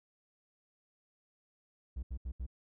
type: tone bursts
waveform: triangle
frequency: 62.2 Hz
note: B1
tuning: 13 cents sharp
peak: -34 dBFS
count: 4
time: 1.96-2.465 s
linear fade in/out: 10 ms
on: 70 ms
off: 75 ms
effects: none